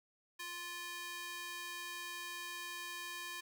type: tone with high-pass filter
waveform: square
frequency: 349.2 Hz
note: F4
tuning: in tune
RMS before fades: -45 dBFS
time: 0.39-3.41 s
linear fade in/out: 10 ms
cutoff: 1600 Hz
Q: 0.99
effects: none